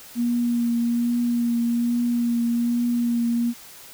sine tone with vibrato, 237.3 Hz, A#3, 31 cents sharp, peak -19 dBFS, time 0.15-3.54 s, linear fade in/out 50 ms, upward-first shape triangle, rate 1.2 Hz, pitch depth 21 cents each way, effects white hiss -44 dBFS RMS until 3.93 s

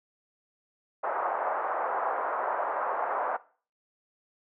pink band-pass noise, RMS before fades -30 dBFS, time 1.03-3.37 s, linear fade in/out 10 ms, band 610 to 1300 Hz, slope 24 dB/octave, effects noise-tail reverb RT60 0.4 s tail -18 dB re dry + low-pass 2000 Hz 12 dB/octave

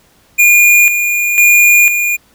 square tone with tremolo, 2425 Hz, D#7, 45 cents flat, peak -5 dBFS, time 0.38-2.17 s, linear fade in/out 20 ms, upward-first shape square, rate 1 Hz, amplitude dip 55%, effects pink hiss -50 dBFS RMS until 2.34 s

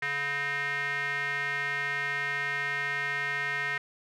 square tone with band-pass filter, 142 Hz, C#3, 42 cents sharp, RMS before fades -31 dBFS, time 0.02-3.78 s, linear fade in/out 5 ms, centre 1900 Hz, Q 5.8, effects none

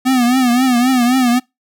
square tone with vibrato, 250.1 Hz, B3, 22 cents sharp, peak -11 dBFS, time 0.05-1.4 s, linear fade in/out 20 ms, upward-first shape triangle, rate 3.8 Hz, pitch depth 110 cents each way, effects noise-tail reverb RT60 0.2 s tail -24 dB re dry

